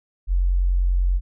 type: tone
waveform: sine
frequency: 45.08 Hz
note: F#1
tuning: 44 cents flat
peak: -16 dBFS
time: 0.27-1.21 s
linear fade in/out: 50 ms
effects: none